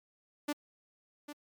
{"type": "tone with echo", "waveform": "sawtooth", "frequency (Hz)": 293.7, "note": "D4", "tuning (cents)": 0, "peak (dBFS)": -27, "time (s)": [0.48, 0.53], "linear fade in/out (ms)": 10, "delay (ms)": 800, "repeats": 1, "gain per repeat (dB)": -11, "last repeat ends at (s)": 1.33, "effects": ["MP3 96 kbps"]}